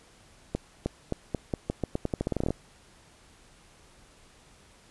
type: accelerating click train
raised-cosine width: 2 ms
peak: -14 dBFS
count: 19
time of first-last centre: 0.55-2.506 s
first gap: 310 ms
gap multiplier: 0.85
effects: pink hiss -57 dBFS RMS until 4.9 s + resampled to 24000 Hz